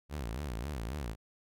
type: tone with vibrato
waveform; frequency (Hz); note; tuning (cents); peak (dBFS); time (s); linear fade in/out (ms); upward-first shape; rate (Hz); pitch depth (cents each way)
sawtooth; 64.1; C2; -35; -32; 0.09-1.16; 50; sine; 3.7; 290
effects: none